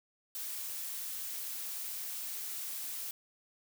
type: noise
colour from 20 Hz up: blue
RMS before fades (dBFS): -40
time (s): 0.35-3.11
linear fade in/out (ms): 2
effects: none